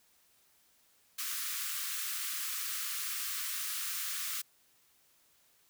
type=high-pass noise; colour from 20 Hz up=white; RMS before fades=-37 dBFS; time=1.18-4.42 s; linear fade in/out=10 ms; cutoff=1100 Hz; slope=96 dB/octave; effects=white hiss -68 dBFS RMS until 5.69 s